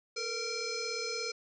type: tone with frequency modulation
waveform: sine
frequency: 2341 Hz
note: D7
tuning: 6 cents flat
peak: -33 dBFS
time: 0.16-1.32 s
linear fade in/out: 10 ms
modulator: 929 Hz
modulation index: 3.9
effects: none